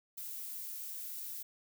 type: noise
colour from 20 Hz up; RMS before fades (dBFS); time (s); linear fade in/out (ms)
violet; -43; 0.17-1.43; 10
effects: none